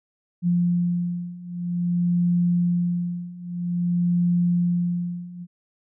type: beating tone pair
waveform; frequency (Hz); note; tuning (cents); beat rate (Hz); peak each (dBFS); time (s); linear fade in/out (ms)
sine; 174.61 / 175.12; F3 / F3; 0 / +5; 0.51; -24 / -22; 0.42-5.47; 50
effects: none